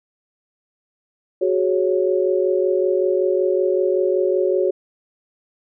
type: chord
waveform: sine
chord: F# suspended second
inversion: none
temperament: equal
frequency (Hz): 370 / 415.3 / 554.4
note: F#4 / G#4 / C#5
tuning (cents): 0 / 0 / 0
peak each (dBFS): -18 / -22 / -21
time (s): 1.41-4.71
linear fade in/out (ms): 10
effects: none